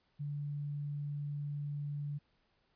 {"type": "tone", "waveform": "sine", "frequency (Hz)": 145.2, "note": "D3", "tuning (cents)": -19, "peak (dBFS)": -36, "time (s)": [0.19, 2.19], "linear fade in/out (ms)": 20, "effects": ["pink hiss -75 dBFS RMS until 2.75 s", "resampled to 11025 Hz"]}